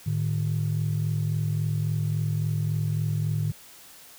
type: tone pair together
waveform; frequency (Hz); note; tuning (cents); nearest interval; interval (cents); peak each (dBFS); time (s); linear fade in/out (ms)
sine; 108.2 / 151.82; A2 / D#3; -29 / -42; tritone; 587; -25; 0.06-3.52; 10
effects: tanh soft clip ceiling -18 dBFS + white hiss -49 dBFS RMS until 4.18 s